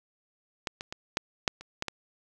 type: clicks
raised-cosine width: 0.2 ms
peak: -13 / -19 / -19 / -9 / -6 / -27 / -13 / -15 dBFS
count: 8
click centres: 0.672 / 0.809 / 0.925 / 1.171 / 1.478 / 1.61 / 1.824 / 1.883 s
effects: none